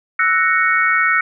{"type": "chord", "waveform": "sine", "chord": "F# dominant seventh", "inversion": "third", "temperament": "equal", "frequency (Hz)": [1318.5, 1480, 1864.7, 2217], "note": ["E6", "F#6", "A#6", "C#7"], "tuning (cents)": [0, 0, 0, 0], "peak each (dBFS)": -18, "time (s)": [0.19, 1.21], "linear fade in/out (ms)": 5, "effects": []}